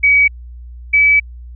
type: tone pair in turn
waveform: sine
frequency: 2269 / 2293 Hz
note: C#7 / D7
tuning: +40 / -42 cents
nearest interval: unison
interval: 18 cents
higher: second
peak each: -7 dBFS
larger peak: neither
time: 0.03-0.28 / 0.93-1.2 s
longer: second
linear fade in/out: 10 ms
effects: added 60 Hz sine -30 dBFS peak until 1.55 s